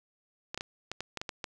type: clicks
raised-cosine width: 0.2 ms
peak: -18 dBFS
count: 9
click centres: 0.545 / 0.576 / 0.609 / 0.916 / 1.006 / 1.173 / 1.215 / 1.292 / 1.442 s
effects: none